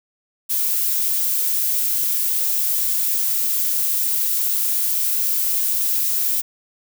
violet noise, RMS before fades -20 dBFS, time 0.49-6.42 s, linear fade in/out 20 ms, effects none

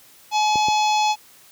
harmonic tone, 850 Hz, G#5, 40 cents sharp, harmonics 1 / 3 / 4 / 5 / 6 / 7 / 8, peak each -17 / -27 / -29 / -31 / -33 / -34 / -35 dBFS, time 0.31-1.16 s, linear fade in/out 50 ms
clicks, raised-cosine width 2 ms, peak -16 dBFS, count 2, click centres 0.557 / 0.685 s
effects white hiss -50 dBFS RMS until 1.51 s + high-pass 60 Hz 12 dB/octave

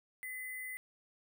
sine tone with sample-and-hold, 2025 Hz, B6, 43 cents sharp, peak -40 dBFS, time 0.23-0.77 s, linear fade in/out 0 ms, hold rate 11025 Hz, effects none

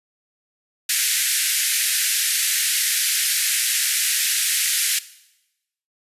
white band-pass noise, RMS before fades -21 dBFS, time 0.89-4.99 s, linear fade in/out 5 ms, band 1600 to 13000 Hz, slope 48 dB/octave, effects noise-tail reverb RT60 0.9 s tail -17 dB re dry + resampled to 32000 Hz

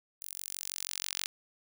sawtooth tone with high-pass filter sweep, 46.25 Hz, F#1, in tune, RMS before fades -39 dBFS, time 0.21-1.26 s, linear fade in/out 0 ms, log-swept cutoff 11000 to 3500 Hz, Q 0.84, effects none

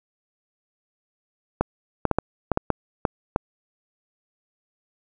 clicks, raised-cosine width 1 ms, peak -5 dBFS, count 9, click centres 1.61 / 2.053 / 2.113 / 2.186 / 2.517 / 2.574 / 2.703 / 3.052 / 3.361 s, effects none

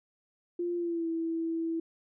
sine tone with pitch glide, 348.3 to 328.8 Hz, F4 to E4, -5 to -4 cents, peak -29 dBFS, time 0.59-1.8 s, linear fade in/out 5 ms, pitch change -99 cents, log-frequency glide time 0.76-1.08 s, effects none

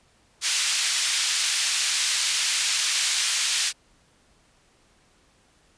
white band-pass noise, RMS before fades -24 dBFS, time 0.41-3.73 s, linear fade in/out 50 ms, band 2100 to 6800 Hz, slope 12 dB/octave, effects pink hiss -61 dBFS RMS until 5.77 s + resampled to 22050 Hz

